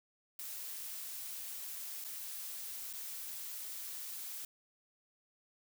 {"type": "noise with dropouts", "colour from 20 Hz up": "blue", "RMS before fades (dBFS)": -44, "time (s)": [0.39, 4.45], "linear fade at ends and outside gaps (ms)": 2, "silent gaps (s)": [[2.042, 2.047], [2.93, 2.935]], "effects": []}